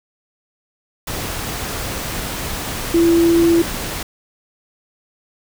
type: tone in noise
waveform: sine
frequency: 336.4 Hz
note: E4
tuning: 35 cents sharp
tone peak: -10 dBFS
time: 2.94-3.62 s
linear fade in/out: 5 ms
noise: pink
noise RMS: -25 dBFS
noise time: 1.07-4.03 s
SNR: +12 dB
effects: none